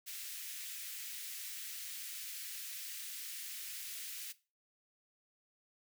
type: high-pass noise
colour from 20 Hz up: white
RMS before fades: -45 dBFS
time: 0.06-4.33 s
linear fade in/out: 20 ms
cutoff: 1800 Hz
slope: 24 dB/octave
effects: noise-tail reverb RT60 0.3 s tail -17 dB re dry